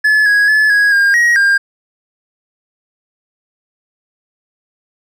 triangle tone with pitch steps, 1718 / 1660 / 1722 / 1658 / 1612 / 1894 / 1604 Hz, A6 / G#6 / A6 / G#6 / G6 / A#6 / G6, -42 / -1 / -38 / -3 / +48 / +27 / +39 cents, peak -6 dBFS, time 0.04-1.58 s, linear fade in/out 10 ms, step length 220 ms, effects none

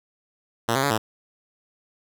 5% pulse tone with pitch steps, 115.7 / 134.3 / 141.8 / 109.3 Hz, A#2 / C3 / C#3 / A2, -13 / +46 / +40 / -11 cents, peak -9 dBFS, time 0.68-0.98 s, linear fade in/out 10 ms, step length 75 ms, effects none

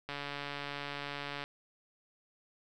click train, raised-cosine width 0.3 ms, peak -23 dBFS, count 194, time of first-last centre 0.09-1.44 s, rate 143 Hz, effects none

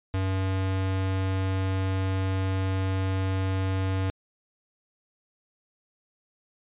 square tone, 95.1 Hz, F#2, 48 cents sharp, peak -25 dBFS, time 0.14-4.1 s, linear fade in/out 0 ms, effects resampled to 8000 Hz

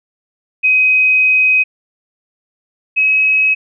sine tone pair in turn, 2520 / 2554 Hz, D#7 / D#7, +21 / +45 cents, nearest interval unison, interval 24 cents, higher second, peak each -8 / -9 dBFS, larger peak first, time 0.63-1.64 / 2.96-3.55 s, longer first, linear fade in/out 20 ms, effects none

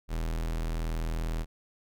45% pulse tone, 40.65 Hz, E1, 23 cents flat, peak -29 dBFS, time 0.08-1.46 s, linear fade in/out 50 ms, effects none

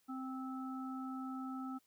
harmonic tone, 261.6 Hz, C4, in tune, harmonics 1 / 3 / 5, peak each -41 / -51 / -48 dBFS, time 0.08-1.79 s, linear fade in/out 20 ms, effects white hiss -75 dBFS RMS until 1.86 s

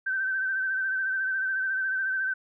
sine tone with vibrato, 1546 Hz, G6, 24 cents flat, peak -25 dBFS, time 0.06-2.34 s, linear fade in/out 10 ms, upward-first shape sine, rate 14 Hz, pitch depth 37 cents each way, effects none

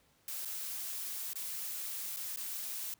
blue noise with dropouts, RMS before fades -40 dBFS, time 0.28-2.94 s, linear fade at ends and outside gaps 2 ms, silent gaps 0.45-0.455 / 1.334-1.356 / 2.163-2.169 / 2.361-2.371 s, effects pink hiss -69 dBFS RMS until 2.99 s + high-pass 60 Hz 12 dB/octave

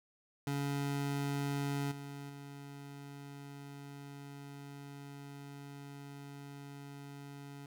25% pulse tone with level steps, 141.2 Hz, C#3, 32 cents sharp, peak -30 / -40 / -43 dBFS, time 0.47-7.66 s, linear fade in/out 2 ms, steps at 1.91 / 2.29 s, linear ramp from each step 10 ms, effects none

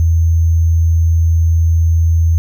sine tone with sample-and-hold, 82.41 Hz, E2, in tune, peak -8 dBFS, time 0-2.38 s, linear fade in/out 0 ms, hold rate 6300 Hz, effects none

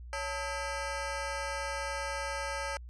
20% pulse ring-modulated tone, 723 Hz, F#5, 40 cents flat, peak -26 dBFS, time 0.13-2.77 s, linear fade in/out 0 ms, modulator 165 Hz, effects added 60 Hz sine -43 dBFS peak until 2.89 s + resampled to 22050 Hz

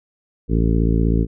harmonic tone, 56.1 Hz, A1, 34 cents sharp, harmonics 1 / 2 / 3 / 4 / 5 / 6 / 7 / 8, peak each -17 / -22 / -21 / -25 / -24 / -30 / -28 / -30 dBFS, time 0.48-1.27 s, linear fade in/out 50 ms, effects none

